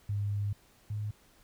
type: tone pair in turn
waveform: sine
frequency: 102 / 105.11 Hz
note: G#2 / G#2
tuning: -31 / +21 cents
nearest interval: minor second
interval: 52 cents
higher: second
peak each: -29 / -32 dBFS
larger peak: first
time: 0.09-0.53 / 0.9-1.11 s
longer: first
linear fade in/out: 5 ms
effects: pink hiss -63 dBFS RMS until 1.43 s